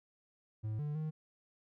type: tone with pitch steps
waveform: triangle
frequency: 108.4 / 148.3 / 155.6 Hz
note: A2 / D3 / D#3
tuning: -25 / +17 / 0 cents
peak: -33 dBFS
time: 0.63-1.11 s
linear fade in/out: 20 ms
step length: 160 ms
effects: none